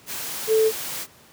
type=tone in noise; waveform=sine; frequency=440 Hz; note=A4; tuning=in tune; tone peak=-15 dBFS; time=0.47-0.72 s; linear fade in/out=50 ms; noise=white; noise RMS=-31 dBFS; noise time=0.06-1.07 s; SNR=+13 dB; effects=pink hiss -51 dBFS RMS until 1.32 s + high-pass 100 Hz 12 dB/octave